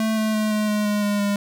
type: tone with pitch steps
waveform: square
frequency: 220 / 217.5 / 215 / 212.5 / 210.1 / 207.7 / 205.3 / 202.9 Hz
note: A3 / A3 / A3 / G#3 / G#3 / G#3 / G#3 / G#3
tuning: 0 / -20 / -40 / +40 / +20 / 0 / -20 / -40 cents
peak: -20 dBFS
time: 0-1.36 s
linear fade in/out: 2 ms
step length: 170 ms
effects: none